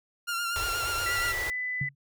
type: tone with vibrato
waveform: sawtooth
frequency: 1389 Hz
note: F6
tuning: 10 cents flat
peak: -25 dBFS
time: 0.27-1.33 s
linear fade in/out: 20 ms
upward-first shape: sine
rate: 8.4 Hz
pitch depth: 34 cents each way
type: band-stop noise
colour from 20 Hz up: pink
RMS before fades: -36 dBFS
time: 0.56-1.5 s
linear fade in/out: 0 ms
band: 120 to 340 Hz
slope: 48 dB/octave
type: tone with pitch glide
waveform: sine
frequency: 1962 to 1999.8 Hz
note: B6 to B6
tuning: -12 to +21 cents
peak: -29 dBFS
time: 1.06-1.89 s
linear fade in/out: 5 ms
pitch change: +33 cents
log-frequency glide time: 1.41-1.53 s
type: tone with exponential decay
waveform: sine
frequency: 139.4 Hz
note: C#3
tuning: 10 cents sharp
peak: -25 dBFS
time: 1.81-1.95 s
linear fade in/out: 5 ms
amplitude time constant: 30 ms
effects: none